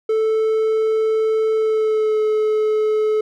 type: tone with pitch glide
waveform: triangle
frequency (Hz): 439.4 to 430.4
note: A4 to A4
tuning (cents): -2 to -38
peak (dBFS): -13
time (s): 0.09-3.21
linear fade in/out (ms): 5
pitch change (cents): -36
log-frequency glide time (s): 1.54-2.21
effects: none